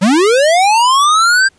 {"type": "linear sweep", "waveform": "square", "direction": "up", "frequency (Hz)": [172.7, 1600], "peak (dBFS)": -8, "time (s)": [0.01, 1.49], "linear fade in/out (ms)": 20, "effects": ["pink hiss -53 dBFS RMS until 1.58 s", "resampled to 22050 Hz"]}